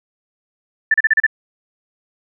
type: tone bursts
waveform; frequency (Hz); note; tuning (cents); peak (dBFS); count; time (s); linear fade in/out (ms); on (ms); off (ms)
sine; 1765; A6; +5; -9; 6; 0.91-1.266; 5; 31; 34
effects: none